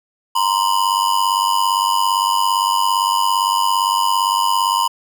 square ring-modulated tone, 987.8 Hz, B5, in tune, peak -12 dBFS, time 0.35-4.88 s, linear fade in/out 10 ms, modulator 48.8 Hz, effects none

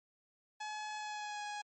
sawtooth tone with pitch glide, 850 to 831.5 Hz, G#5 to G#5, +40 to +2 cents, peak -36 dBFS, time 0.6-1.62 s, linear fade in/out 10 ms, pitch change -38 cents, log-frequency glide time 0.98-1.41 s, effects MP3 32 kbps

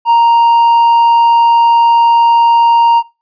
triangle tone, 932.3 Hz, A#5, in tune, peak -3 dBFS, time 0.05-3.03 s, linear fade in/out 50 ms, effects noise-tail reverb RT60 0.3 s tail -23 dB re dry + resampled to 11025 Hz

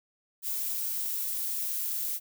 violet noise, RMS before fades -32 dBFS, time 0.42-2.2 s, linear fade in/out 50 ms, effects none

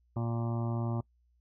harmonic tone, 116.54 Hz, A#2, in tune, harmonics 1 / 2 / 3 / 5 / 6 / 7 / 8 / 9 / 10, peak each -31 / -37 / -41 / -45 / -47 / -48 / -49 / -50 / -51 dBFS, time 0.16-1.01 s, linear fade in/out 5 ms, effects noise-tail reverb RT60 0.1 s tail -24 dB re dry + added 60 Hz sine -66 dBFS peak until 1.4 s

